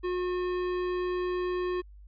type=tone with tanh clipping; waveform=sine; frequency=360.9 Hz; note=F#4; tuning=43 cents flat; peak=-30 dBFS; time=0.03-1.82 s; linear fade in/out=20 ms; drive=17 dB; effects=added 50 Hz sine -47 dBFS peak until 2.07 s + resampled to 11025 Hz